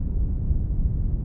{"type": "low-pass noise", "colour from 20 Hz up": "pink", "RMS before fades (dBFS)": -23, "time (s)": [0, 1.24], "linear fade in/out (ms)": 10, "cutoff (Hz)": 110, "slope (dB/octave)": 12, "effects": []}